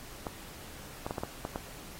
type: clicks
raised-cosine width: 1 ms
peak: -20 dBFS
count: 7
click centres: 0.268 / 1.065 / 1.109 / 1.182 / 1.235 / 1.451 / 1.559 s
effects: pink hiss -48 dBFS RMS until 1.99 s + AAC 48 kbps